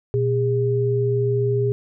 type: tone pair together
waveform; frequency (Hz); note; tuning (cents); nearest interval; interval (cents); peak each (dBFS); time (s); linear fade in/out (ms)
sine; 121 / 406.7; B2 / G#4; -35 / -36; octave + major sixth; 2099; -20; 0.14-1.72; 0
effects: none